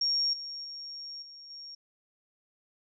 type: tone with level steps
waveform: sine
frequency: 5550 Hz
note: F8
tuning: 12 cents flat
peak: -25 / -37 / -39 / -46 / -42 dBFS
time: 0.01-1.75 s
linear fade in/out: 5 ms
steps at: 0.33 / 0.64 / 1.22 / 1.5 s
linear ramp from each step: 5 ms
effects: none